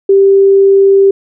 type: tone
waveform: sine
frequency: 392.3 Hz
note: G4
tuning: 1 cent sharp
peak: -3 dBFS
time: 0.09-1.11 s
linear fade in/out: 5 ms
effects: none